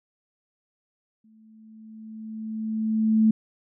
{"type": "tone with exponential growth", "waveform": "sine", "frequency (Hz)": 219.3, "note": "A3", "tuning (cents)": -6, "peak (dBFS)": -14, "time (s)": [1.24, 3.31], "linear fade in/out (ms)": 5, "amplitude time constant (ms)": 450, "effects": []}